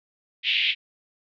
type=band-pass noise; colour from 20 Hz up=white; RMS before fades=-23 dBFS; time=0.43-0.75 s; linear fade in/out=50 ms; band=2200 to 3500 Hz; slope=48 dB/octave; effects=none